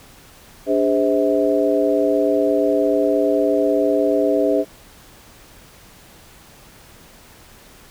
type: tone cluster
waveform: sine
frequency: 291.1 / 407.8 / 517 / 645 Hz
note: D4 / G#4 / C5 / E5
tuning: -15 / -32 / -21 / -38 cents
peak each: -20 dBFS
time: 0.66-4.65 s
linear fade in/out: 50 ms
effects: pink hiss -46 dBFS RMS until 7.9 s